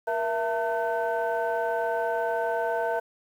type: tone cluster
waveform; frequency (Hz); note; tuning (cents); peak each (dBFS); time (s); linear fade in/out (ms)
sine; 472.4 / 668 / 902 / 1521; A#4 / E5 / A5 / F#6; +23 / +23 / +43 / +47; -29 / -27 / -30 / -33; 0.07-3; 10
effects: tanh soft clip ceiling -17 dBFS + 9-bit